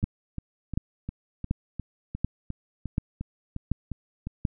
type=two click trains; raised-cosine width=5 ms; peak=-20 / -12 dBFS; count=13 / 7; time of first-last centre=0.03-4.27 / 0.04-4.452 s; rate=2.83 / 1.36 Hz; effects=none